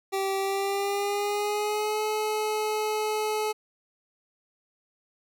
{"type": "tone with pitch glide", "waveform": "25% pulse", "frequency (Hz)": [388.5, 428.6], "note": ["G4", "A4"], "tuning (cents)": [-16, -45], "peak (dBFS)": -22, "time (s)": [0.12, 3.53], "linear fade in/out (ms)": 20, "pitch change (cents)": 171, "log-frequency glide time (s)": [0.38, 2.01], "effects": []}